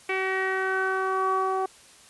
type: tone with low-pass filter sweep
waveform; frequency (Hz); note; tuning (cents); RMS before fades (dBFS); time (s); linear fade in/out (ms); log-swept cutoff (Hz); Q
sawtooth; 379.8; F#4; +45; -26; 0.09-1.66; 5; 2300 to 940; 5.8
effects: white hiss -52 dBFS RMS until 2.09 s + resampled to 24000 Hz